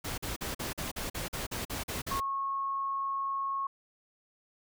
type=noise bursts; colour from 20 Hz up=pink; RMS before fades=-36 dBFS; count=12; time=0.04-2.204 s; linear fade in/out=10 ms; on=140 ms; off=44 ms
type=tone; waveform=sine; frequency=1094 Hz; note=C#6; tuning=23 cents flat; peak=-30 dBFS; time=2.11-3.67 s; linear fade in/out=5 ms
effects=none